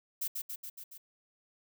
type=noise with echo; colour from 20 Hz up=violet; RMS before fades=-34 dBFS; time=0.21-0.28 s; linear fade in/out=10 ms; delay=140 ms; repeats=5; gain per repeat=-3 dB; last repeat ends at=0.98 s; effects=none